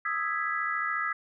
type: chord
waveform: sine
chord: E major seventh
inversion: third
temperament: equal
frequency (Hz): 1244.5 / 1318.5 / 1661.2 / 1975.5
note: D#6 / E6 / G#6 / B6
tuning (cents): 0 / 0 / 0 / 0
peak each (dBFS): -33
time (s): 0.05-1.13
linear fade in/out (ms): 5
effects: none